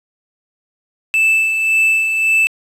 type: tone with tremolo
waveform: triangle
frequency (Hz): 2637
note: E7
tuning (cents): 0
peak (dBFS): -8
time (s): 1.14-2.47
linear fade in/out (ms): 0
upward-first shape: sine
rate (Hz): 1.8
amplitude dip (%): 45
effects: resampled to 32000 Hz + 7-bit